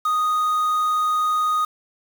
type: tone with quantisation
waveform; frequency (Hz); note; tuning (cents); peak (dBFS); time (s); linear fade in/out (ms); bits
triangle; 1242; D#6; -3; -16; 0.05-1.65; 5; 6
effects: none